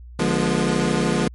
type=chord; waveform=25% pulse; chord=D diminished seventh; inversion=none; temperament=equal with one note detuned; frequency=146.83 / 174.61 / 207.7 / 241 Hz; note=D3 / F3 / Ab3 / Cb4; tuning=0 / 0 / 0 / -42 cents; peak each=-22 / -19 / -20 / -20 dBFS; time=0.19-1.28 s; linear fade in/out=5 ms; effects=added 60 Hz sine -37 dBFS peak until 1.34 s + MP3 48 kbps